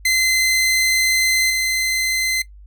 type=tone with level steps; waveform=sawtooth; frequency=2061 Hz; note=C7; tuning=27 cents flat; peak=-11 / -14 dBFS; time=0.05-2.42 s; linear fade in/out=5 ms; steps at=1.5 s; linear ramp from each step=2 ms; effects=noise-tail reverb RT60 0.1 s tail -17 dB re dry + added 50 Hz sine -39 dBFS peak until 2.66 s